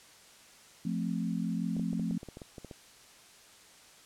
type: chord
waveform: sine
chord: F major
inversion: none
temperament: equal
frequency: 174.61 / 220 / 261.6 Hz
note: F3 / A3 / C4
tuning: 0 / 0 / 0 cents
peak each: -33 / -34 / -37 dBFS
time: 0.85-2.18 s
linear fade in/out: 5 ms
type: clicks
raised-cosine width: 2 ms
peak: -30 dBFS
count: 12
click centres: 1.766 / 1.796 / 1.931 / 1.996 / 2.11 / 2.231 / 2.287 / 2.371 / 2.418 / 2.582 / 2.647 / 2.712 s
effects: white hiss -56 dBFS RMS until 4.05 s + low-pass 9000 Hz 12 dB/octave